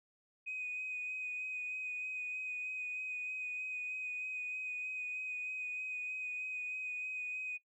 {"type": "tone with vibrato", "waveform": "sine", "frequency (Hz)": 2500, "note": "D#7", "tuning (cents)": 8, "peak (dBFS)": -37, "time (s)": [0.46, 7.58], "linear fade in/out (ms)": 20, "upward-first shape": "sine", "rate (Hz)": 3.2, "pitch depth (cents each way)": 15, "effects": ["noise-tail reverb RT60 0.1 s tail -19 dB re dry", "tanh soft clip ceiling -33 dBFS"]}